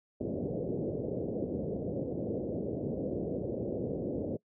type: low-pass noise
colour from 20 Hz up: white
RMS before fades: -34 dBFS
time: 0.2-4.37 s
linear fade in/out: 10 ms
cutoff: 550 Hz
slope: 48 dB/octave
effects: noise-tail reverb RT60 0.1 s tail -22 dB re dry + high-pass 100 Hz 12 dB/octave